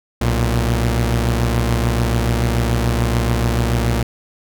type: tone pair together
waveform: sawtooth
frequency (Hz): 61.7 / 116.47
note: B1 / A#2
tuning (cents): -1 / -1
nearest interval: major seventh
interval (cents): 1100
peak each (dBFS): -14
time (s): 0.21-4.03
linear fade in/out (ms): 5
effects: none